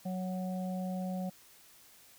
harmonic tone, 185 Hz, F#3, in tune, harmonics 1 / 3 / 4, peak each -34 / -43 / -44 dBFS, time 0.05-1.3 s, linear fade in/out 10 ms, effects white hiss -59 dBFS RMS until 2.18 s

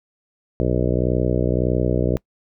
harmonic tone, 61.74 Hz, B1, in tune, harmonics 1 / 2 / 3 / 4 / 5 / 6 / 7 / 8 / 9 / 10, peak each -24 / -23 / -25 / -30 / -26 / -26 / -27 / -28 / -29 / -31 dBFS, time 0.6-2.17 s, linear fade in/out 0 ms, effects noise-tail reverb RT60 0.1 s tail -24 dB re dry

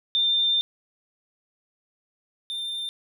sine / triangle tone pair in turn, 3595 / 3595 Hz, A7 / A7, +36 / +36 cents, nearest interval unison, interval 0 cents, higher neither, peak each -19 / -27 dBFS, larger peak first, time 0.15-0.61 / 2.5-2.89 s, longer first, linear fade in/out 0 ms, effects none

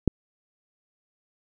click, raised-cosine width 3 ms, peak -6 dBFS, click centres 0.077 s, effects none

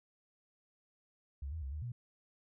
sine tone with pitch steps, 69.4 / 80.6 / 67.2 / 75.9 / 120.6 Hz, C#2 / E2 / C2 / D#2 / B2, +3 / -38 / +47 / -42 / -41 cents, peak -38 dBFS, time 1.42-1.92 s, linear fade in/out 5 ms, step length 100 ms, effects none

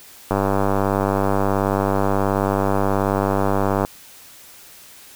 click train, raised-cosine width 1 ms, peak -5 dBFS, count 350, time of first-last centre 0.31-3.85 s, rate 98.6 Hz, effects white hiss -44 dBFS RMS until 5.15 s

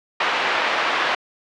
pink band-pass noise, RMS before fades -21 dBFS, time 0.2-1.15 s, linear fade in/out 5 ms, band 800 to 2800 Hz, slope 12 dB/octave, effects low-pass 5000 Hz 12 dB/octave

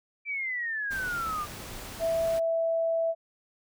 sine exponential sweep, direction down, 2349 to 1174.7 Hz, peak -29 dBFS, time 0.25-1.47 s, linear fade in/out 50 ms
pink noise, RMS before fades -41 dBFS, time 0.9-2.4 s, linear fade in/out 20 ms
sine tone, 659.3 Hz, E5, in tune, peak -24 dBFS, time 1.99-3.15 s, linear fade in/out 50 ms
effects none

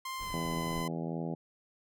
sawtooth tone with pitch glide, 1049 to 1016.8 Hz, C6 to C6, +4 to -50 cents, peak -33 dBFS, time 0.05-0.88 s, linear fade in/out 5 ms, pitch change -54 cents, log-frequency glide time 0.2-0.37 s
brown noise, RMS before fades -45 dBFS, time 0.18-0.85 s, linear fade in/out 50 ms
harmonic tone, 82.41 Hz, E2, in tune, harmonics 2 / 3 / 4 / 5 / 6 / 7 / 8 / 9 / 10, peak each -36 / -40 / -42 / -44 / -46 / -47 / -48 / -49 / -50 dBFS, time 0.33-1.35 s, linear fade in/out 10 ms
effects none

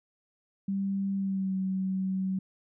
sine tone with pitch glide, 196 to 189.43 Hz, G3 to F#3, 0 to +41 cents, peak -27 dBFS, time 0.68-2.39 s, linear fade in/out 5 ms, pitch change -59 cents, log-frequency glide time 1.15-1.56 s, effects none

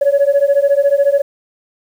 sine beating tone pair, 556 / 570 Hz, C#5 / C#5, +5 / +48 cents, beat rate 14 Hz, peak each -11 dBFS, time 0.01-1.22 s, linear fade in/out 10 ms, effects tanh soft clip ceiling -5 dBFS + 7-bit

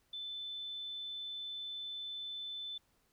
sine tone, 3520 Hz, A7, in tune, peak -40 dBFS, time 0.13-2.78 s, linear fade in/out 5 ms, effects pink hiss -74 dBFS RMS until 3.12 s

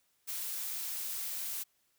blue noise, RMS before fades -38 dBFS, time 0.27-1.64 s, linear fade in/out 20 ms, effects white hiss -74 dBFS RMS until 1.98 s

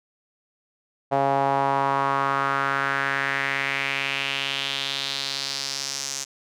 sawtooth tone with band-pass filter sweep, 137.7 Hz, C#3, 11 cents flat, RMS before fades -25 dBFS, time 1.11-6.25 s, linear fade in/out 20 ms, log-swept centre 710 to 6400 Hz, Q 3.1, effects none

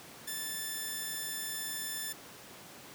5% pulse tone, 1760 Hz, A6, in tune, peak -25 dBFS, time 0.27-2.13 s, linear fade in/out 10 ms, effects pink hiss -50 dBFS RMS until 2.94 s + high-pass 150 Hz 12 dB/octave

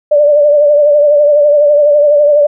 sine tone with vibrato, 587.3 Hz, D5, in tune, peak -4 dBFS, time 0.11-2.47 s, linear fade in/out 10 ms, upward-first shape triangle, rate 12 Hz, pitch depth 55 cents each way, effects none

